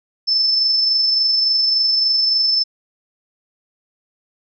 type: tone with amplitude modulation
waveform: sine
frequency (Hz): 5274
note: E8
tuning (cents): 0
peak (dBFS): -12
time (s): 0.27-2.64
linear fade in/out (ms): 20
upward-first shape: sine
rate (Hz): 23.5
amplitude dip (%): 30
effects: none